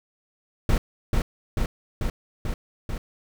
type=noise with echo; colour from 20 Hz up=brown; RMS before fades=-19 dBFS; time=0.69-0.78 s; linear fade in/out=2 ms; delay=440 ms; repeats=5; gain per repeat=-2 dB; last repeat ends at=2.98 s; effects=none